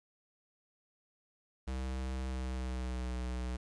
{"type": "tone with pitch glide", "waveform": "square", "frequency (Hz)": [64.8, 62.12], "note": ["C2", "B1"], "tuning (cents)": [-16, 11], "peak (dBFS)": -36, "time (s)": [1.67, 3.57], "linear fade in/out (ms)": 10, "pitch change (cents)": -73, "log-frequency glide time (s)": [2.24, 3.14], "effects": ["resampled to 22050 Hz", "11-bit"]}